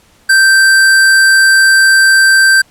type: tone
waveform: square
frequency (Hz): 1564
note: G6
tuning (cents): -4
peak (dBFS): -5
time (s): 0.29-2.62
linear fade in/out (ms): 10
effects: pink hiss -48 dBFS RMS until 2.7 s + low-pass 12000 Hz 12 dB/octave